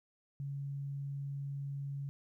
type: tone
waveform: sine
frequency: 139.9 Hz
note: C#3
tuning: 16 cents sharp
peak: -37 dBFS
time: 0.4-2.09 s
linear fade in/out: 0 ms
effects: 13-bit